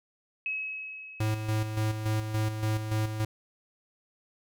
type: tone with exponential decay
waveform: sine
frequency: 2565 Hz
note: E7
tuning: 48 cents flat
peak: -28 dBFS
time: 0.46-2.3 s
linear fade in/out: 1 ms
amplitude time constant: 400 ms
type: tone with tremolo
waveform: square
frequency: 108.5 Hz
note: A2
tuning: 24 cents flat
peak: -26 dBFS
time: 1.2-3.25 s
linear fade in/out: 5 ms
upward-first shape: square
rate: 3.5 Hz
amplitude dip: 55%
effects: none